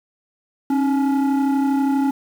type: tone with frequency modulation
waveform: sine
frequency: 271.3 Hz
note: C#4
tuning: 37 cents flat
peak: -13 dBFS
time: 0.7-2.11 s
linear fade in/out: 5 ms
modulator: 575 Hz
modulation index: 0.65
effects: tanh soft clip ceiling -15 dBFS + 7-bit